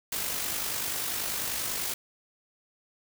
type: noise with amplitude modulation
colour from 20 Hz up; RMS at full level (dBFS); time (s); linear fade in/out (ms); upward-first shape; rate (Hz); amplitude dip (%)
white; -30; 0.12-1.94; 5; sine; 50.2; 40
effects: none